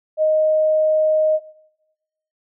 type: tone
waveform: sine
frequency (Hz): 622.3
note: D#5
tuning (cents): 0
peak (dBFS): -13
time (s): 0.17-1.4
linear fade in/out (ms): 50
effects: noise-tail reverb RT60 1.0 s tail -21 dB re dry